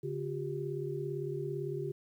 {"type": "tone cluster", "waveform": "sine", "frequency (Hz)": [142.5, 359.8, 397.6], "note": ["C#3", "F#4", "G4"], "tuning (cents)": [48, -48, 25], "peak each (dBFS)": [-38, -39, -38], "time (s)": [0.03, 1.92], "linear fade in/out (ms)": 10, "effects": ["11-bit"]}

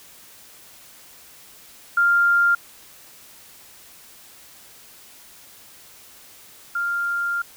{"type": "tone pair in turn", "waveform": "sine", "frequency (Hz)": [1396.9, 1396.9], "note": ["F6", "F6"], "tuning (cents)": [0, 0], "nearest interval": "unison", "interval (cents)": 0, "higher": "neither", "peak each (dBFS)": [-14, -21], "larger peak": "first", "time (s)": [[1.97, 2.55], [6.75, 7.42]], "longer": "second", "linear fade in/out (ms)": 5, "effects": ["white hiss -47 dBFS RMS until 7.56 s"]}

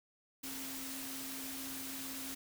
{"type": "tone in noise", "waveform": "sine", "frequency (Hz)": 267.6, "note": "C4", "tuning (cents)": 39, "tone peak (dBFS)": -47, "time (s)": [0.43, 2.35], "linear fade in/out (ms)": 10, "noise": "white", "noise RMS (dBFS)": -44, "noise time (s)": [0.43, 2.35], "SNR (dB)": -6, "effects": []}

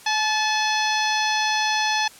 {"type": "harmonic tone with a mistuned harmonic", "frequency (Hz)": 858, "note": "A5", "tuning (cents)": -44, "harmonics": [1, 2, 3, 4, 5, 6, 7], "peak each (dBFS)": [-23, -26, -28, -29, -30, -31, -31], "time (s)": [0.06, 2.08], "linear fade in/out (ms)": 5, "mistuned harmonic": 2, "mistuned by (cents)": 26, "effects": ["white hiss -46 dBFS RMS until 2.19 s", "low-pass 11000 Hz 12 dB/octave"]}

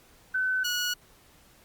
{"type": "tone pair in turn", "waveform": ["sine", "15% pulse"], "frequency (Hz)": [1516, 1458.5], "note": ["F#6", "F#6"], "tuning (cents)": [42, -25], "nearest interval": "minor second", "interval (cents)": 67, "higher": "first", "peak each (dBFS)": [-24, -20], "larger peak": "second", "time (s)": [[0.34, 0.64], [0.64, 0.94]], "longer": "neither", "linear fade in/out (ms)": 10, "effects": ["pink hiss -58 dBFS RMS until 1.64 s", "Opus 48 kbps"]}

